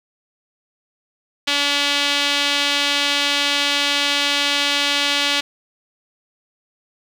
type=tone with band-pass filter; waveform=sawtooth; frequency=286 Hz; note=D4; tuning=46 cents flat; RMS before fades=-19 dBFS; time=1.47-5.41 s; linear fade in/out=10 ms; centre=3400 Hz; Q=1.9; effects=7-bit